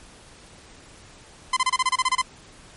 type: tone bursts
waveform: sawtooth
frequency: 1028 Hz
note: C6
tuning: 31 cents flat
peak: -14 dBFS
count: 11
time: 1.53-2.217 s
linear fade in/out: 5 ms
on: 37 ms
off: 28 ms
effects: pink hiss -48 dBFS RMS until 2.76 s + MP3 48 kbps